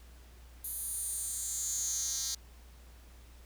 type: tone with high-pass filter sweep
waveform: 10% pulse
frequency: 266.6 Hz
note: C4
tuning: 33 cents sharp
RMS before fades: -36 dBFS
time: 0.64-2.35 s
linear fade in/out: 5 ms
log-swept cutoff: 11000 to 5300 Hz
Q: 4.9
effects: added 60 Hz sine -52 dBFS peak until 3.45 s + pink hiss -61 dBFS RMS until 3.45 s